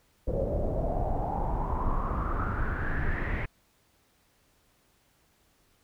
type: noise with low-pass filter sweep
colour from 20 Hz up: brown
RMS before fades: -29 dBFS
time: 0.27-3.46 s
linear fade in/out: 10 ms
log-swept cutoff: 510 to 2100 Hz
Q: 7.4
effects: pink hiss -67 dBFS RMS until 5.83 s